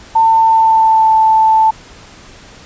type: tone with pitch glide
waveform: sine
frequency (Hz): 897 to 880.6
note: A5 to A5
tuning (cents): +33 to +1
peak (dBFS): -6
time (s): 0.15-1.71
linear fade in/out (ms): 10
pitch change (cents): -32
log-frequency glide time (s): 0.43-1.13
effects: pink hiss -38 dBFS RMS until 2.65 s + resampled to 16000 Hz